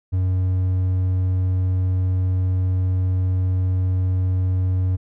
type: tone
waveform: triangle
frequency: 92.5 Hz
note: F#2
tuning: in tune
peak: -15 dBFS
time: 0.12-4.97 s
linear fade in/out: 20 ms
effects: none